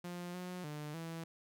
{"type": "tone with pitch steps", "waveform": "sawtooth", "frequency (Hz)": [176.2, 180.6, 149.6, 164.8], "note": ["F3", "F#3", "D3", "E3"], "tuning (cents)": [16, -42, 32, 0], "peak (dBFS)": -38, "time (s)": [0.04, 1.24], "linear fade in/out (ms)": 5, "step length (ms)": 300, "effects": []}